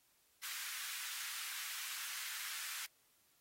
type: high-pass noise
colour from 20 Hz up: pink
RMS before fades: -45 dBFS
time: 0.43-2.86 s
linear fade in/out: 5 ms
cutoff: 1400 Hz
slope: 24 dB/octave
effects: white hiss -73 dBFS RMS until 3.4 s + AAC 48 kbps